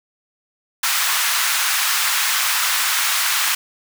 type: high-pass noise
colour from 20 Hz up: pink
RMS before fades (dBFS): -19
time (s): 0.83-3.55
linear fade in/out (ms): 5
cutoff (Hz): 1100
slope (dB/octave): 24
effects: none